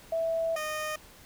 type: tone pair in turn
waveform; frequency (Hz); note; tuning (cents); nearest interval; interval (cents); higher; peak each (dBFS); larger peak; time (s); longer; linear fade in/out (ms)
sine / 15% pulse; 657 / 615.3; E5 / D#5; -6 / -19; minor second; 113; first; -26 / -25; second; 0.12-0.56 / 0.56-0.96; first; 5
effects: pink hiss -53 dBFS RMS until 1.25 s